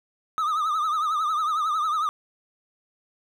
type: tone with vibrato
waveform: triangle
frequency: 1244.5 Hz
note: D#6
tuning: in tune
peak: -20 dBFS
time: 0.38-2.09 s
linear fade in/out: 0 ms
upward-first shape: triangle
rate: 11 Hz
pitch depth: 110 cents each way
effects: none